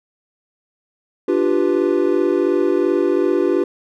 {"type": "chord", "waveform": "triangle", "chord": "G dominant seventh", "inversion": "second", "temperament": "equal", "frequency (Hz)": [293.7, 349.2, 392, 493.9], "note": ["D4", "F4", "G4", "B4"], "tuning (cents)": [0, 0, 0, 0], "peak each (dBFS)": [-19, -16, -17, -21], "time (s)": [1.28, 3.64], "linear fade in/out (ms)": 5, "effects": []}